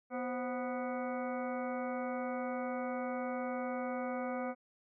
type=harmonic tone with a mistuned harmonic; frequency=246.9 Hz; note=B3; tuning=in tune; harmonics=1 / 2 / 3 / 4 / 5 / 6 / 8 / 9; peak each=-39 / -39 / -42 / -50 / -46 / -49 / -56 / -51 dBFS; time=0.1-4.55 s; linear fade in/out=50 ms; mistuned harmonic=2; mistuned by=+89 cents; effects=none